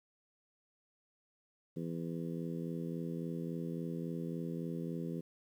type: harmonic tone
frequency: 83.6 Hz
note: E2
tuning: 25 cents sharp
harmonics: 2 / 3 / 4 / 5 / 6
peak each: -39 / -43 / -45 / -47 / -49 dBFS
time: 1.76-5.21 s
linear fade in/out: 10 ms
effects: 11-bit